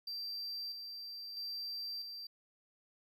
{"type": "tone with tremolo", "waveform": "triangle", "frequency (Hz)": 4699, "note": "D8", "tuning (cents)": 0, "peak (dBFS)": -38, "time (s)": [0.07, 2.27], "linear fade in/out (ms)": 5, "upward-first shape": "square", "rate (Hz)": 0.77, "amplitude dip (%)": 40, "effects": []}